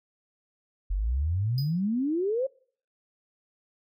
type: exponential sweep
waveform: sine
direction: up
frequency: 43.45 to 552 Hz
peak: -24 dBFS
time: 0.9-2.47 s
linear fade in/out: 10 ms
type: tone with exponential decay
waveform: square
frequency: 4978 Hz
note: D#8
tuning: in tune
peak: -33 dBFS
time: 1.58-1.81 s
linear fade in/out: 1 ms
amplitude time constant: 48 ms
effects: noise-tail reverb RT60 0.5 s tail -25 dB re dry